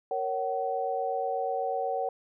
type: chord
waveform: sine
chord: F# major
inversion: first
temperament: equal with one note detuned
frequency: 466.2 / 554.4 / 756.4 Hz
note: A#4 / C#5 / F#5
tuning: 0 / 0 / +38 cents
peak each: -33 / -33 / -30 dBFS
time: 0.11-2.09 s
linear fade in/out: 2 ms
effects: none